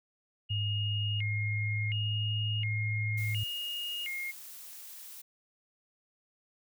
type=tone with vibrato; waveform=sine; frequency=2472 Hz; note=D#7; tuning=12 cents flat; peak=-34 dBFS; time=0.49-4.32 s; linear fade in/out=20 ms; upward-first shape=square; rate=0.7 Hz; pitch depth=250 cents each way
type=tone with pitch glide; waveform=sine; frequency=103.83 to 107.06 Hz; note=G#2 to A2; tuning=0 to -47 cents; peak=-30 dBFS; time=0.5-3.44 s; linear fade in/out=10 ms; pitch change=+53 cents; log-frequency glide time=0.62-2.51 s
type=noise; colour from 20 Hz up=blue; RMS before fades=-47 dBFS; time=3.17-5.22 s; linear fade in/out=10 ms
effects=none